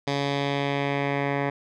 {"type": "tone with low-pass filter sweep", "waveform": "10% pulse", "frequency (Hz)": 140.9, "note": "C#3", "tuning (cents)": 29, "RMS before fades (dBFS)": -26, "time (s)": [0.07, 1.5], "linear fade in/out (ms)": 5, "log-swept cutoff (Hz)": [4500, 1800], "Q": 1.8, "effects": []}